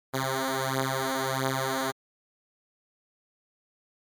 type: beating tone pair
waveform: 5% pulse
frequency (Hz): 132.2 / 133.7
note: C3 / C3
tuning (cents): +18 / +38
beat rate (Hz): 1.5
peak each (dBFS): -18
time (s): 0.13-1.92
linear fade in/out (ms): 20
effects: MP3 96 kbps